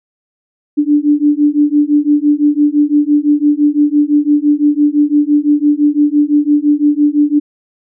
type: beating tone pair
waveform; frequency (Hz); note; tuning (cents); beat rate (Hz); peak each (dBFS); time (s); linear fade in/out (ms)
sine; 291.3 / 297.2; D4 / D4; -14 / +21; 5.9; -11; 0.77-7.4; 20
effects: none